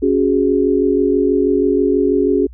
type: chord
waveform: sine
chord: C# suspended fourth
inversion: none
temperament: just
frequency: 277.2 / 369.6 / 415.8 Hz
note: C#4 / F#4 / G#4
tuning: 0 / -2 / +2 cents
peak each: -16 dBFS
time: 0.02-2.47 s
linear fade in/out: 10 ms
effects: added 60 Hz sine -34 dBFS peak until 2.53 s